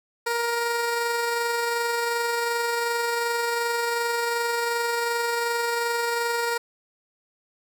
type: tone with amplitude modulation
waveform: 15% pulse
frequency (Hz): 470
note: A#4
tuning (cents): +14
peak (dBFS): -16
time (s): 0.26-6.58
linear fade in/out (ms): 10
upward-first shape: sine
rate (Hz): 22.7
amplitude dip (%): 25
effects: none